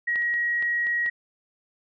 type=tone; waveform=sine; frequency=1900 Hz; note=A#6; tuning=33 cents sharp; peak=-22 dBFS; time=0.07-1.1 s; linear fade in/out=10 ms
type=clicks; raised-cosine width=0.3 ms; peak=-23 / -31 / -28 / -24 / -27 / -25 dBFS; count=6; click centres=0.158 / 0.222 / 0.34 / 0.625 / 0.869 / 1.062 s
effects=none